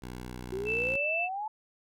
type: tone with pitch glide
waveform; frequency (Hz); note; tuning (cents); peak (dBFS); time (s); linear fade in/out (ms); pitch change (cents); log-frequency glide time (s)
10% pulse; 61.8 to 59.56; B1 to A#1; +2 to +38; -31; 0.02-0.97; 5; -64; 0.49-0.82
type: exponential sweep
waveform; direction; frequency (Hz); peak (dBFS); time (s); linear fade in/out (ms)
sine; up; 370.1 to 882; -32; 0.52-1.48; 5
type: tone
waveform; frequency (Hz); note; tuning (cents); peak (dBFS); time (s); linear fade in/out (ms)
sine; 2647; E7; +7; -28; 0.65-1.29; 50
effects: none